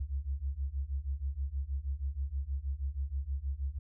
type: beating tone pair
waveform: sine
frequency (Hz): 65.41 / 71.71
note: C2 / D2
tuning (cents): 0 / -41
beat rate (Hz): 6.3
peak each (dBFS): -36 / -35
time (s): 0-3.79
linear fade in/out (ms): 10
effects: none